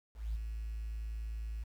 sine tone with ADSR envelope, 54.7 Hz, A1, 9 cents flat, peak -30 dBFS, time 0.14-1.64 s, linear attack 210 ms, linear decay 15 ms, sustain -6 dB, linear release 12 ms, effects tanh soft clip ceiling -30 dBFS + 10-bit

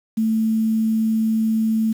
sine tone with quantisation, 221.4 Hz, A3, 11 cents sharp, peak -16 dBFS, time 0.17-1.93 s, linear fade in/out 10 ms, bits 7, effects none

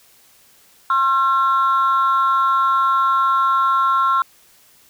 sine tone pair together, 1068.9 / 1360 Hz, C6 / F6, +37 / -46 cents, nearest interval major third, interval 417 cents, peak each -15 dBFS, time 0.9-4.22 s, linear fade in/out 2 ms, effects tanh soft clip ceiling -9 dBFS + white hiss -52 dBFS RMS until 4.89 s

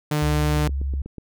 sawtooth tone, 149.9 Hz, D3, 36 cents sharp, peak -16 dBFS, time 0.11-0.68 s, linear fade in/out 5 ms
sine tone with pitch glide, 69.3 to 68.46 Hz, C#2 to C#2, 0 to -21 cents, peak -22 dBFS, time 0.22-1.02 s, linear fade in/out 5 ms, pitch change -21 cents, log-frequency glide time 0.42-0.76 s
click train, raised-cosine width 3 ms, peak -22 dBFS, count 6, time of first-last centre 0.57-1.183 s, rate 8.16 Hz
effects none

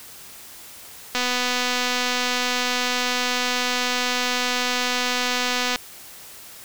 click train, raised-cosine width 0.2 ms, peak -6 dBFS, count 1144, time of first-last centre 1.15-5.759 s, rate 248 Hz, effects white hiss -42 dBFS RMS until 6.64 s

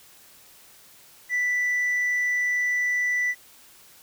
sine tone with tanh clipping, 1975.5 Hz, B6, in tune, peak -22 dBFS, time 1.29-3.35 s, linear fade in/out 50 ms, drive 1 dB, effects white hiss -52 dBFS RMS until 4.02 s

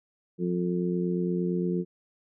harmonic tone, 88.7 Hz, F2, 27 cents sharp, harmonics 2 / 3 / 4 / 5, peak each -27 / -37 / -30 / -35 dBFS, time 0.38-1.85 s, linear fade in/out 50 ms, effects none

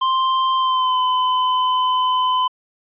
square tone with pitch glide, 1046.5 to 1013.8 Hz, C6 to B5, 0 to +45 cents, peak -16 dBFS, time 0.01-2.48 s, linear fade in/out 10 ms, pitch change -55 cents, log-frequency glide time 0.56-1 s, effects resampled to 8000 Hz

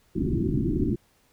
white low-pass noise, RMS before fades -25 dBFS, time 0.15-0.96 s, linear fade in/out 10 ms, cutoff 370 Hz, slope 96 dB/octave, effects pink hiss -64 dBFS RMS until 1.32 s

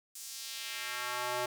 square tone with high-pass filter sweep, 123.47 Hz, B2, in tune, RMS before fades -38 dBFS, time 0.15-1.46 s, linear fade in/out 5 ms, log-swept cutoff 7800 to 560 Hz, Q 1.2, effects none

